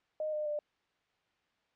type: tone with pitch steps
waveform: sine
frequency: 617 / 605.7 / 594.6 Hz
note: D#5 / D#5 / D5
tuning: -15 / -47 / +21 cents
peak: -32 dBFS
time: 0.2-0.59 s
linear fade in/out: 2 ms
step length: 130 ms
effects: white hiss -75 dBFS RMS until 1.75 s + low-pass 3000 Hz 12 dB/octave